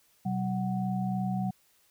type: tone cluster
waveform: sine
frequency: 126.5 / 189.6 / 742 Hz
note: B2 / F#3 / F#5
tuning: +42 / +43 / +5 cents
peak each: -34 / -29 / -36 dBFS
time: 0.25-1.51 s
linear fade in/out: 10 ms
effects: white hiss -66 dBFS RMS until 1.9 s